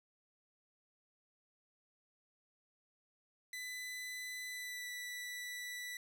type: tone with pitch glide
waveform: sawtooth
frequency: 2000 to 1969.1 Hz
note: B6 to B6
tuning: +21 to -6 cents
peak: -39 dBFS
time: 3.53-5.97 s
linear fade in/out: 2 ms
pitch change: -27 cents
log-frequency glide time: 4.48-4.88 s
effects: none